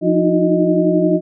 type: tone cluster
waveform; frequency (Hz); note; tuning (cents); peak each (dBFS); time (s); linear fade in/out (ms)
sine; 175.6 / 305.7 / 317.2 / 362.6 / 623; F3 / D#4 / D#4 / F#4 / D#5; +10 / -30 / +33 / -35 / +2; -18; 0.01-1.21; 50
effects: none